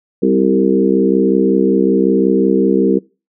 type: harmonic tone with a mistuned harmonic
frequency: 65.41 Hz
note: C2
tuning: in tune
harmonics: 3 / 4 / 5 / 6 / 7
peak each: -16 / -16 / -16 / -16 / -16 dBFS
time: 0.22-2.99 s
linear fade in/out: 10 ms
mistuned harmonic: 5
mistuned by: +23 cents
effects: noise-tail reverb RT60 0.3 s tail -23 dB re dry

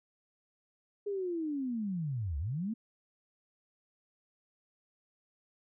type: linear two-way sweep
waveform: sine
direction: down then up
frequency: 415.3 to 66.3 to 234.7 Hz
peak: -32 dBFS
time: 1.06-2.74 s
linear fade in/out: 10 ms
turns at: 2.38 s
effects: none

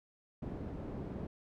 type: low-pass noise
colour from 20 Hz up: white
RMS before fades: -42 dBFS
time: 0.42-1.27 s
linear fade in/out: 5 ms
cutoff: 310 Hz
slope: 12 dB/octave
effects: none

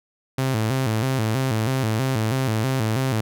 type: tone with vibrato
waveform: sawtooth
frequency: 120.5 Hz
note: B2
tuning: 42 cents flat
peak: -16 dBFS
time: 0.38-3.21 s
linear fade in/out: 5 ms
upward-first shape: square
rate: 3.1 Hz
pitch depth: 160 cents each way
effects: none

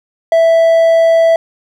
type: tone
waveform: triangle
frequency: 659.3 Hz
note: E5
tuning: in tune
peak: -4 dBFS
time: 0.32-1.36 s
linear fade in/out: 2 ms
effects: none

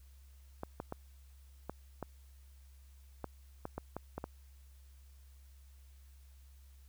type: clicks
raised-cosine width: 1 ms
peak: -25 dBFS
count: 11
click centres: 0.634 / 0.801 / 0.924 / 1.696 / 2.027 / 3.243 / 3.654 / 3.78 / 3.966 / 4.18 / 4.241 s
effects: added 67 Hz sine -55 dBFS peak until 6.88 s + white hiss -70 dBFS RMS until 6.88 s

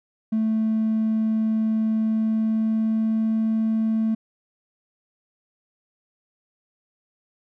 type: tone with pitch glide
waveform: triangle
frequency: 220 to 221.5 Hz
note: A3 to A3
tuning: 0 to +12 cents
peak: -16 dBFS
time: 0.32-4.15 s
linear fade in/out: 10 ms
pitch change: +12 cents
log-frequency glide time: 1.98-3.37 s
effects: tanh soft clip ceiling -15 dBFS

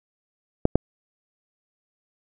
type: clicks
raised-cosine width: 2 ms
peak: -3 dBFS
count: 2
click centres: 0.654 / 0.756 s
effects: none

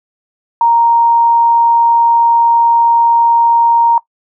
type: tone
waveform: sine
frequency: 932.3 Hz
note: A#5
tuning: in tune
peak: -6 dBFS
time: 0.61-3.98 s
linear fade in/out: 2 ms
effects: noise-tail reverb RT60 0.1 s tail -19 dB re dry

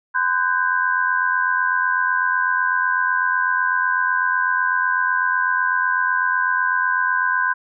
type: tone cluster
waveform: sine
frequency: 1022 / 1504 / 1592 Hz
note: C6 / F#6 / G6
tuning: -41 / +28 / +26 cents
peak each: -21 dBFS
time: 0.14-7.54 s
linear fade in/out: 20 ms
effects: none

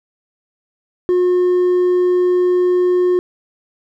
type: tone with hard clipping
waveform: sine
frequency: 360 Hz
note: F#4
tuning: 47 cents flat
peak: -12 dBFS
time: 1.09-3.19 s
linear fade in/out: 0 ms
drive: 2 dB
effects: none

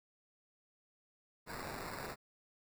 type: noise with sample-and-hold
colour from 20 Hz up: violet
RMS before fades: -44 dBFS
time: 1.46-2.16 s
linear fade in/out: 50 ms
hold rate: 3150 Hz
effects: none

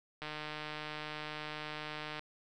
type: click train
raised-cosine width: 0.3 ms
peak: -25 dBFS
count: 301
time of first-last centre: 0.22-2.194 s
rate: 152 Hz
effects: none

